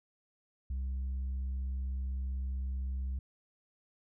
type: tone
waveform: sine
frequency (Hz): 65.41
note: C2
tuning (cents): 0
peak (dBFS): -30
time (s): 0.7-3.19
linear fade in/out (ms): 5
effects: tanh soft clip ceiling -32 dBFS